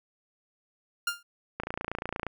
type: tone with exponential decay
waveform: sawtooth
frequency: 1400 Hz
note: F6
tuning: 4 cents sharp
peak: -20 dBFS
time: 1.07-1.23 s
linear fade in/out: 5 ms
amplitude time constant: 34 ms
type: click train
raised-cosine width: 0.5 ms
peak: -17 dBFS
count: 20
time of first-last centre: 1.6-2.267 s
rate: 28.5 Hz
effects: none